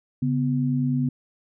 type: tone pair together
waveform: sine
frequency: 140.3 / 250 Hz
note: C#3 / B3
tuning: +21 / +21 cents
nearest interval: minor seventh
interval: 1000 cents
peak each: -23 dBFS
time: 0.22-1.09 s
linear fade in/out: 5 ms
effects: none